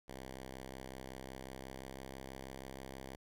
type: tone with pitch glide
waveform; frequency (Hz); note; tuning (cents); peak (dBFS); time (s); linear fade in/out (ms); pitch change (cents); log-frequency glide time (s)
5% pulse; 65.41 to 66.25; C2 to C2; 0 to +22; -35; 0.08-3.16; 5; +22; 1.2-2.08
effects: none